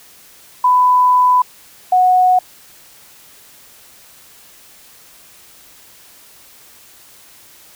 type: tone pair in turn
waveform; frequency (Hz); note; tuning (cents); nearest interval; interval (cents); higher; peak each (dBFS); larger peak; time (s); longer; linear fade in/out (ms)
sine; 998 / 734.7; B5 / F#5; +18 / -12; perfect fourth; 530; first; -8; neither; 0.64-1.42 / 1.92-2.39; first; 5
effects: white hiss -44 dBFS RMS until 7.75 s